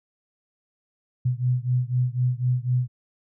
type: beating tone pair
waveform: sine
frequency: 123.47 / 127.47 Hz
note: B2 / C3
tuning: 0 / -45 cents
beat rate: 4 Hz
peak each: -23 / -24 dBFS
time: 1.25-2.88 s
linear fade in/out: 10 ms
effects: none